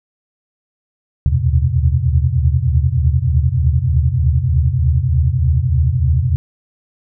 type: tone cluster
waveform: sine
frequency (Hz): 74.6 / 77.9 / 87.8 / 121.4 / 131.4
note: D2 / D#2 / F2 / B2 / C3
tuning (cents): +28 / +3 / +10 / -29 / +8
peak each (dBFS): -18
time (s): 1.26-6.36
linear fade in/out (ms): 0
effects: none